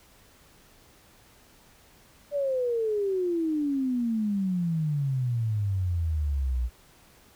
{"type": "exponential sweep", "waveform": "sine", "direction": "down", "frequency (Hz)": [587.3, 58.27], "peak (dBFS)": -24, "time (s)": [2.31, 6.7], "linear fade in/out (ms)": 50, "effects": ["pink hiss -57 dBFS RMS until 7.35 s"]}